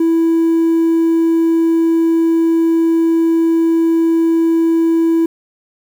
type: tone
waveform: triangle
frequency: 329.6 Hz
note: E4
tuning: in tune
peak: -7 dBFS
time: 0-5.26 s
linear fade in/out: 5 ms
effects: tanh soft clip ceiling -5 dBFS + 7-bit